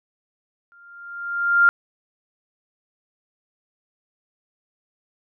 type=tone with exponential growth; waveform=sine; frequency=1396.9 Hz; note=F6; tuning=in tune; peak=-9 dBFS; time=0.72-1.69 s; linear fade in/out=0 ms; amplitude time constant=210 ms; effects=none